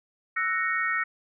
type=chord; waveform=sine; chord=F# dominant seventh; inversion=third; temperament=equal; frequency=1318.5 / 1480 / 1864.7 / 2217 Hz; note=E6 / F#6 / A#6 / C#7; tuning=0 / 0 / 0 / 0 cents; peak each=-30 / -33 / -27 / -31 dBFS; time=0.36-1.04 s; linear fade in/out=10 ms; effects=none